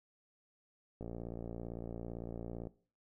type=click train; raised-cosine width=2 ms; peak=-30 dBFS; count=97; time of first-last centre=1.01-2.671 s; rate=57.8 Hz; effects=noise-tail reverb RT60 0.4 s tail -18 dB re dry